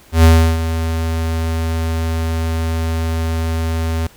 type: tone with ADSR envelope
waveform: square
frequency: 81.5 Hz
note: E2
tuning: 19 cents flat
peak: -5 dBFS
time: 0.12-4.07 s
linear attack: 120 ms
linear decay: 330 ms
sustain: -12 dB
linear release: 5 ms
effects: pink hiss -46 dBFS RMS until 4.16 s